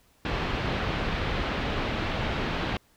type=low-pass noise; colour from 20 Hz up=pink; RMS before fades=-29 dBFS; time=0.25-2.77 s; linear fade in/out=2 ms; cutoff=3600 Hz; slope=24 dB/octave; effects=pink hiss -63 dBFS RMS until 2.96 s